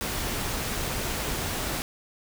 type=noise; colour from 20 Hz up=pink; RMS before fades=-30 dBFS; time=0.01-1.82 s; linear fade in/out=0 ms; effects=none